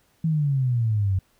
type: exponential sweep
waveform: sine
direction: down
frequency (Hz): 164.81 to 92.3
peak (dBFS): -19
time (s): 0.24-1.19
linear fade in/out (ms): 5
effects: pink hiss -64 dBFS RMS until 1.39 s